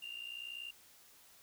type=tone with amplitude modulation; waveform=triangle; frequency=2794 Hz; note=F7; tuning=in tune; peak=-36 dBFS; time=0.02-0.71 s; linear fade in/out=10 ms; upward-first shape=sine; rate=60.4 Hz; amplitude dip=85%; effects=tanh soft clip ceiling -38 dBFS + white hiss -62 dBFS RMS until 1.42 s